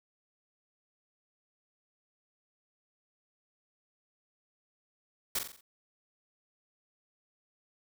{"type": "noise with echo", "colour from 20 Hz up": "white", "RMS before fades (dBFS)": -31, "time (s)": [5.35, 5.39], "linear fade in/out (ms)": 5, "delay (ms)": 44, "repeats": 5, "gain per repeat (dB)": -6, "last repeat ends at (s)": 5.61, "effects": []}